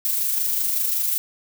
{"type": "noise with amplitude modulation", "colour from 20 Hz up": "violet", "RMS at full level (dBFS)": -21, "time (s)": [0.05, 1.18], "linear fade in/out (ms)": 0, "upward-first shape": "sine", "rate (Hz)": 25.3, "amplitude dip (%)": 35, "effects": []}